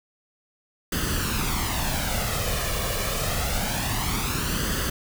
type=noise with flanger; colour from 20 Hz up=pink; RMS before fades=-26 dBFS; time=0.92-4.9 s; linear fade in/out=5 ms; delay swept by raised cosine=0.63 to 1.73 ms; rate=0.26 Hz; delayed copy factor=+0.6; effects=none